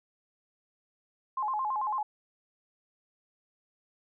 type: tone with vibrato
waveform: sine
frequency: 945 Hz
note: A#5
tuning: 23 cents sharp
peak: -28 dBFS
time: 1.37-2.03 s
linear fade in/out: 5 ms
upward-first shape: square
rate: 9 Hz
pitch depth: 190 cents each way
effects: none